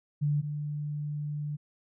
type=tone pair in turn; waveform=sine; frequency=146.83 / 148.02 Hz; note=D3 / D3; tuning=0 / +14 cents; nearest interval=unison; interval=14 cents; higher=second; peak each=-24 / -31 dBFS; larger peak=first; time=0.21-0.42 / 0.42-1.57 s; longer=second; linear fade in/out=20 ms; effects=none